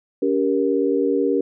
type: chord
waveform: sine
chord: G diminished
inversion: second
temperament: just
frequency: 282.2 / 392 / 470.4 Hz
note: Db4 / G4 / Bb4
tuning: +31 / 0 / +16 cents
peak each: -21 dBFS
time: 0.22-1.41 s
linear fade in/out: 5 ms
effects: none